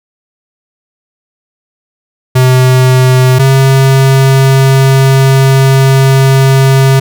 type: tone pair in turn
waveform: square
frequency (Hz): 128.5 / 134.34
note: C3 / C3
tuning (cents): -31 / +46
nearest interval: minor second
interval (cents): 77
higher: second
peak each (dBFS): -4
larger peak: neither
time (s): 2.35-3.39 / 3.39-7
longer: second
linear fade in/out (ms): 10
effects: none